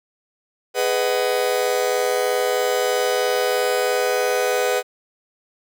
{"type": "chord", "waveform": "45% pulse", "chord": "G# minor seventh", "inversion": "none", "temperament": "just", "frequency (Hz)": [415.3, 498.4, 623, 747.5], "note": ["G#4", "B4", "D#5", "F#5"], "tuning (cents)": [0, 16, 2, 17], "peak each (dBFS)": [-24, -21, -27, -26], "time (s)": [0.74, 4.83], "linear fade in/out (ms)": 50, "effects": []}